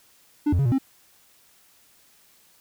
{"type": "tone with pitch steps", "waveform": "triangle", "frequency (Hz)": [296, 87.5, 138.6, 118.5, 267.2], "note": ["D4", "F2", "C#3", "A#2", "C4"], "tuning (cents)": [14, 4, 0, 29, 36], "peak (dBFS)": -16, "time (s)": [0.46, 0.785], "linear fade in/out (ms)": 10, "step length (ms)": 65, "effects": ["white hiss -58 dBFS RMS until 2.6 s"]}